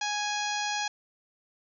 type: harmonic tone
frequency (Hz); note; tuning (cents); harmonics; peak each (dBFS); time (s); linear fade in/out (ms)
830.6; G#5; 0; 1 / 2 / 3 / 4 / 5 / 6 / 7 / 8; -32 / -35 / -37 / -38 / -39 / -40 / -40 / -41; 0.01-0.88; 5
effects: none